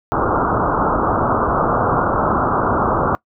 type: low-pass noise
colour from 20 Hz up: white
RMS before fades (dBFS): -17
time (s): 0.12-3.15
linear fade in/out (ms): 0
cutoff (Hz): 1400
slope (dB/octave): 96
effects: noise-tail reverb RT60 0.1 s tail -22 dB re dry